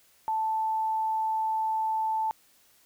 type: tone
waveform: sine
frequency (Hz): 880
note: A5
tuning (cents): 0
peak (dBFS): -25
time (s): 0.28-2.31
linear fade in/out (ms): 0
effects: white hiss -62 dBFS RMS until 2.85 s